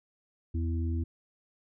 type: harmonic tone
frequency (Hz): 82.7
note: E2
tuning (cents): +6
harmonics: 1 / 3 / 4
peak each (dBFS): -28 / -38 / -40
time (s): 0.54-1.04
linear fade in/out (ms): 10
effects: none